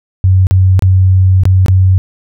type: tone with dropouts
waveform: sine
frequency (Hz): 93.7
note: F#2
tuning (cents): +22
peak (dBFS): -4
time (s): 0.24-1.98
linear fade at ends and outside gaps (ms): 0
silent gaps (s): 0.469-0.51 / 0.793-0.823 / 1.435-1.454 / 1.661-1.683
effects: none